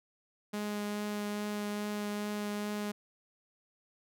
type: tone with vibrato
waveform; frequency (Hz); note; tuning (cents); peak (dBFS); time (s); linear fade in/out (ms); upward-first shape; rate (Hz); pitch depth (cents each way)
sawtooth; 207.7; G#3; 0; -30; 0.53-2.92; 10; triangle; 2.4; 10
effects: none

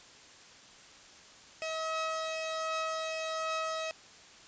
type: tone pair together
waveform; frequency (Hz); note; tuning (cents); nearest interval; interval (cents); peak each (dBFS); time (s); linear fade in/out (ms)
sawtooth; 640 / 1278.7; D#5 / D#6; +49 / +47; octave; 1198; -31 / -33; 1.62-3.91; 0
effects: white hiss -54 dBFS RMS until 4.47 s + resampled to 16000 Hz

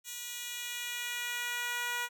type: tone with high-pass filter sweep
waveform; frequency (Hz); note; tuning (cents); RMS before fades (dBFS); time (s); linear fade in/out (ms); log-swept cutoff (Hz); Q
10% pulse; 483; B4; -39; -37; 0.04-2.09; 50; 4800 to 1000; 0.93
effects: none

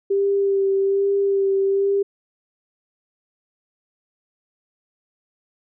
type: tone with vibrato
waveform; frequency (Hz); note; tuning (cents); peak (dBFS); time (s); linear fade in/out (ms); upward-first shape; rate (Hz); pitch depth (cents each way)
sine; 393.9; G4; +8; -16; 0.1-2.03; 10; sine; 1.2; 19
effects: none

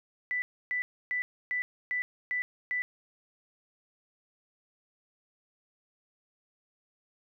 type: tone bursts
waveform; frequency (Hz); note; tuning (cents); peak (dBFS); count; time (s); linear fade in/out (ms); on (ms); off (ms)
sine; 1985; B6; +8; -28; 7; 0.31-2.82; 0; 110; 290
effects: none

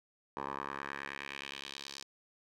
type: tone with band-pass filter sweep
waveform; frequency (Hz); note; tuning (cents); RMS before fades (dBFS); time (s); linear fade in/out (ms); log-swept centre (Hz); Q
10% pulse; 69.5; C#2; +5; -43; 0.37-2.03; 0; 890 to 5000; 2.1
effects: none

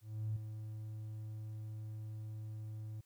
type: tone with ADSR envelope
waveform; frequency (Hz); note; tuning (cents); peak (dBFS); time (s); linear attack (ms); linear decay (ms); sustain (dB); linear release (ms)
triangle; 108.3; A2; -27; -30; 0.01-3.01; 350; 7; -10; 8
effects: tanh soft clip ceiling -32 dBFS + white hiss -75 dBFS RMS until 3.05 s

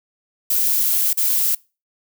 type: noise with dropouts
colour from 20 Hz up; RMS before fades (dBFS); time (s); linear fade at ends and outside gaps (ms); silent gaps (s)
violet; -18; 0.5-1.55; 5; 1.132-1.173
effects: noise-tail reverb RT60 0.3 s tail -24 dB re dry

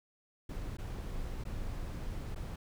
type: noise with dropouts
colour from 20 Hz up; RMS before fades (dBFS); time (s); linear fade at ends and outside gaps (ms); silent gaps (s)
brown; -39; 0.49-2.56; 5; 0.77-0.784 / 1.439-1.451 / 2.348-2.358
effects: none

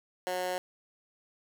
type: tone with high-pass filter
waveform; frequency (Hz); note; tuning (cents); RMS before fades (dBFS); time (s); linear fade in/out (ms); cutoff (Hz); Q
15% pulse; 182.1; F#3; -27; -33; 0.27-0.58; 0; 560; 1.5
effects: none

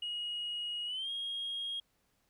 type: tone with pitch glide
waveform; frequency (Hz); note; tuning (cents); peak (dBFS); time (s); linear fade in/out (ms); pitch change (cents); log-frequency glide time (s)
sine; 2890 to 3263; F#7 to G#7; -41 to -31; -34; 0.02-1.8; 5; +210; 0.86-1.1
effects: tanh soft clip ceiling -32 dBFS + pink hiss -75 dBFS RMS until 2.29 s

